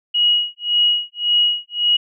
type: tone with tremolo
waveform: sine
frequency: 2900 Hz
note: F#7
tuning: 35 cents flat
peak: -11 dBFS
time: 0.14-1.97 s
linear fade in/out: 10 ms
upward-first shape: sine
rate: 1.8 Hz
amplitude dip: 100%
effects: none